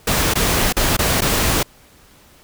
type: noise with dropouts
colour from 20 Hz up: pink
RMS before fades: -17 dBFS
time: 0.07-1.63 s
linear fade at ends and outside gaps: 5 ms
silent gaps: 0.338-0.354 / 0.726-0.766 / 0.968-0.989 / 1.208-1.218 s
effects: pink hiss -49 dBFS RMS until 2.43 s

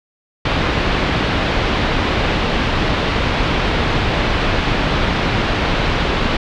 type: low-pass noise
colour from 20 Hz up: pink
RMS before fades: -17 dBFS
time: 0.45-6.37 s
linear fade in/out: 5 ms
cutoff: 3800 Hz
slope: 24 dB/octave
effects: none

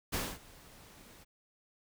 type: noise with ADSR envelope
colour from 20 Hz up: pink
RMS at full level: -33 dBFS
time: 0.12-1.25 s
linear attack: 20 ms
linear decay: 240 ms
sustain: -23 dB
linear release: 27 ms
effects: none

